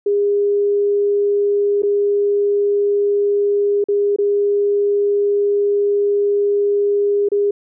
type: tone with dropouts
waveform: sine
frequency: 407 Hz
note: G#4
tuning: 35 cents flat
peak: -13 dBFS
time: 0.06-7.51 s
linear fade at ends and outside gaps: 5 ms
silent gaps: 1.822-1.832 / 3.841-3.885 / 4.162-4.185 / 7.288-7.317 s
effects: none